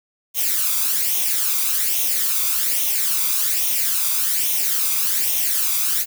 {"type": "noise with flanger", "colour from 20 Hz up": "blue", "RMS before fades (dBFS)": -20, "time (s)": [0.34, 6.06], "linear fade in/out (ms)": 50, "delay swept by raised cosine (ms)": [0.32, 0.85], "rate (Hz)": 1.2, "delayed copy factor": 0.6, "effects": []}